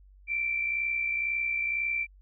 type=tone pair together; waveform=sine; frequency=2287 / 2349 Hz; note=D7 / D7; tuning=-47 / 0 cents; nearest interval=unison; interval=47 cents; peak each=-37 / -27 dBFS; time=0.27-2.07 s; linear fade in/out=50 ms; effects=added 48 Hz sine -52 dBFS peak until 2.21 s